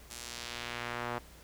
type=tone with band-pass filter sweep; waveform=sawtooth; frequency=120 Hz; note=B2; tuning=49 cents flat; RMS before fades=-40 dBFS; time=0.1-1.19 s; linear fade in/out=10 ms; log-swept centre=8700 to 990 Hz; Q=0.95; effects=added 60 Hz sine -55 dBFS peak until 1.43 s + pink hiss -56 dBFS RMS until 1.43 s